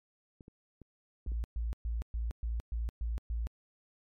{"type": "clicks", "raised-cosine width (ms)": 3, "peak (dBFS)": -38, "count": 5, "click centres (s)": [0.408, 0.481, 0.817, 1.263, 1.319]}
{"type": "tone bursts", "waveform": "sine", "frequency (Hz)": 57, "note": "A#1", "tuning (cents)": -38, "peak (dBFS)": -31, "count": 8, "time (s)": [1.27, 3.47], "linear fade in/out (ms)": 0, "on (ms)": 170, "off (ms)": 120}
{"effects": ["MP3 64 kbps"]}